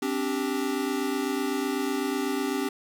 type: chord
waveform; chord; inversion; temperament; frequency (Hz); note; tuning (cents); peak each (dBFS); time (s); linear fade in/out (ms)
square; C suspended second; none; equal with one note detuned; 261.6 / 289.6 / 392; C4 / D4 / G4; 0 / -24 / 0; -31; 0.02-2.69; 5
effects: 8-bit